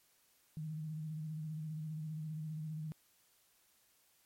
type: tone with vibrato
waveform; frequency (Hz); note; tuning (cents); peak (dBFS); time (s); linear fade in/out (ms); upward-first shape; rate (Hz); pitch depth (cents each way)
sine; 155.56; D#3; 0; -39; 0.57-2.92; 0; square; 15; 33
effects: white hiss -71 dBFS RMS until 4.25 s + MP3 64 kbps